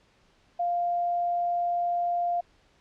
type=tone; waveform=sine; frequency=698.5 Hz; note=F5; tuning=in tune; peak=-24 dBFS; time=0.59-2.41 s; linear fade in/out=10 ms; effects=pink hiss -63 dBFS RMS until 2.8 s + low-pass 5000 Hz 12 dB/octave